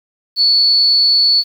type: tone with amplitude modulation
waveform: sine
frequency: 4435 Hz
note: C#8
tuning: in tune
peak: -6 dBFS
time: 0.36-1.44 s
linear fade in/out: 50 ms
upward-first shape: sine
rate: 229 Hz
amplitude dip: 55%
effects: 7-bit